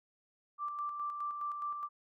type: tone with tremolo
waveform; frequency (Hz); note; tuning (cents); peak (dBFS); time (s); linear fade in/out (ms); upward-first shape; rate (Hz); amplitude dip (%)
sine; 1174.7; D6; 0; -34; 0.58-1.89; 50; square; 4.8; 40
effects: none